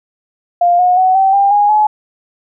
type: tone with pitch steps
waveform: sine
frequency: 700 / 723 / 746.8 / 771.3 / 796.7 / 822.9 / 849.9 Hz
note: F5 / F#5 / F#5 / G5 / G5 / G#5 / G#5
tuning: +4 / -40 / +16 / -28 / +28 / -16 / +40 cents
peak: -7 dBFS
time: 0.61-1.87 s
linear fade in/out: 5 ms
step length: 180 ms
effects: none